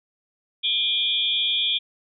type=tone cluster; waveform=sine; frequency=2414 / 3127 / 3350 / 3602 Hz; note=D7 / G7 / G#7 / A7; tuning=+47 / -5 / +14 / +40 cents; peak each=-31 / -28 / -22 / -27 dBFS; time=0.63-1.79 s; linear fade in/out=20 ms; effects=none